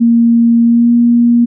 sine tone with pitch glide, 233.1 to 237.3 Hz, A#3 to A#3, 0 to +31 cents, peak -5 dBFS, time 0-1.46 s, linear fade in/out 20 ms, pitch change +31 cents, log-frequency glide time 0.63-0.92 s, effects none

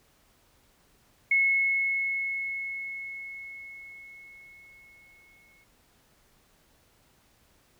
sine tone with exponential decay, 2185 Hz, C#7, 26 cents flat, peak -19 dBFS, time 1.31-5.64 s, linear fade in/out 5 ms, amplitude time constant 940 ms, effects pink hiss -64 dBFS RMS until 7.79 s

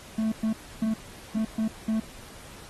triangle tone bursts at uneven times, 220 Hz, A3, in tune, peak -21 dBFS, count 6, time 0.18-0.32 / 0.43-0.53 / 0.82-0.94 / 1.35-1.45 / 1.58-1.68 / 1.88-2 s, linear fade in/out 5 ms, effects pink hiss -47 dBFS RMS until 2.69 s + AAC 32 kbps

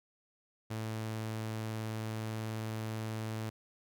sawtooth tone, 110.2 Hz, A2, 3 cents sharp, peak -32 dBFS, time 0.7-3.5 s, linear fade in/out 10 ms, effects none

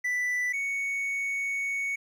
triangle tone pair in turn, 1981 / 2224 Hz, B6 / C#7, +5 / +5 cents, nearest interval major second, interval 200 cents, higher second, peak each -24 / -26 dBFS, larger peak first, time 0.04-0.53 / 0.53-1.96 s, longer second, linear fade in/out 10 ms, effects 11-bit

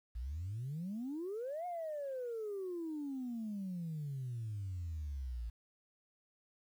sine exponential two-way sweep, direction up then down, 55 to 725 to 55 Hz, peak -37 dBFS, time 0.15-5.5 s, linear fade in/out 10 ms, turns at 1.66 s, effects tanh soft clip ceiling -35 dBFS + 11-bit

